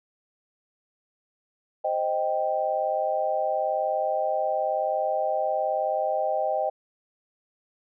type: chord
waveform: sine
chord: C minor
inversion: none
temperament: equal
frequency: 523.3 / 622.3 / 784 Hz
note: C5 / Eb5 / G5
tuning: 0 / 0 / 0 cents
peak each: -30 / -26 / -27 dBFS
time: 1.84-6.7 s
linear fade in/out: 10 ms
effects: none